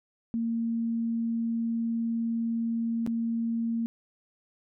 sine tone with dropouts, 229.9 Hz, A#3, 24 cents flat, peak -26 dBFS, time 0.34-3.86 s, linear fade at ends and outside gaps 0 ms, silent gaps 3.064-3.074 s, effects none

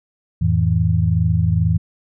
sine tone cluster, 86 / 108.3 / 162.2 Hz, F2 / A2 / E3, -26 / -27 / -28 cents, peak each -18 dBFS, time 0.41-1.78 s, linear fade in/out 10 ms, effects none

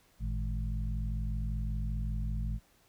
harmonic tone with a mistuned harmonic, 52.7 Hz, G#1, 26 cents sharp, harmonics 1 / 2 / 3 / 4, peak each -32 / -38 / -42 / -44 dBFS, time 0.19-2.6 s, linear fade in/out 50 ms, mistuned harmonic 2, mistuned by +120 cents, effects pink hiss -66 dBFS RMS until 2.88 s

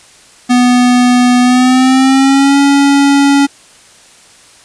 square tone with pitch glide, 246.9 to 280.4 Hz, B3 to C#4, 0 to +20 cents, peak -6 dBFS, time 0.49-3.47 s, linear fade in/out 20 ms, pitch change +220 cents, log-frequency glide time 1.41-2.58 s, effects white hiss -41 dBFS RMS until 4.64 s + resampled to 22050 Hz

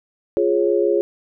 sine chord, Db major, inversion first, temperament equal with one note detuned, 349.2 / 415.3 / 548.3 Hz, F4 / Ab4 / Db5, 0 / 0 / -19 cents, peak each -19 / -18 / -21 dBFS, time 0.37-1.01 s, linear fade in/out 0 ms, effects none

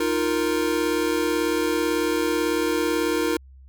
square chord, Eb suspended second, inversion none, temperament equal, 311.1 / 349.2 / 466.2 Hz, Eb4 / F4 / Bb4, 0 / 0 / 0 cents, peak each -26 dBFS, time 0-3.37 s, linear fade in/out 5 ms, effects added 66 Hz sine -44 dBFS peak until 3.68 s

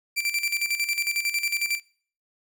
sawtooth tone with tremolo, 2349 Hz, D7, in tune, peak -19 dBFS, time 0.16-1.8 s, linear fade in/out 20 ms, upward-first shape square, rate 11 Hz, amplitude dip 70%, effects noise-tail reverb RT60 0.5 s tail -23 dB re dry

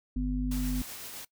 harmonic tone, 50.3 Hz, G1, 45 cents sharp, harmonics 1 / 3 / 5, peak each -30 / -39 / -31 dBFS, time 0.16-0.82 s, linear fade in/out 5 ms
white noise with tremolo, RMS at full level -41 dBFS, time 0.51-1.25 s, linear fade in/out 5 ms, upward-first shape triangle, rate 7.9 Hz, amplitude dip 30%
effects noise-tail reverb RT60 0.1 s tail -21 dB re dry

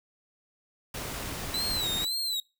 pink noise, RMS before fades -36 dBFS, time 0.94-2.05 s, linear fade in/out 5 ms
40% pulse tone with vibrato, 3951 Hz, B7, in tune, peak -27 dBFS, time 1.54-2.4 s, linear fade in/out 2 ms, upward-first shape sine, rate 1.9 Hz, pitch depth 120 cents each way
effects noise-tail reverb RT60 0.3 s tail -25 dB re dry

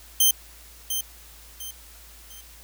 5% pulse tone with echo, 3122 Hz, G7, 8 cents flat, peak -7 dBFS, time 0.2-0.31 s, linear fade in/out 5 ms, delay 700 ms, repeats 3, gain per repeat -9 dB, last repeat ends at 2.41 s, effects added 56 Hz sine -49 dBFS peak until 2.63 s + white hiss -49 dBFS RMS until 2.63 s

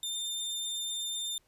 sawtooth tone, 3604 Hz, A7, 41 cents sharp, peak -30 dBFS, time 0.03-1.38 s, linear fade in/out 2 ms, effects pink hiss -70 dBFS RMS until 1.47 s + resampled to 32000 Hz

